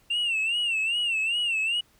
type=tone with vibrato; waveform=sine; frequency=2744 Hz; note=F7; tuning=31 cents flat; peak=-21 dBFS; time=0.1-1.81 s; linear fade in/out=10 ms; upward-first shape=sine; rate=2.5 Hz; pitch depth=110 cents each way; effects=tanh soft clip ceiling -22 dBFS + pink hiss -62 dBFS RMS until 1.99 s